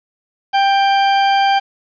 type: tone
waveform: 40% pulse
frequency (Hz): 789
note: G5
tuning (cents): +11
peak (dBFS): -10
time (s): 0.53-1.6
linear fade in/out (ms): 20
effects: resampled to 11025 Hz + 7-bit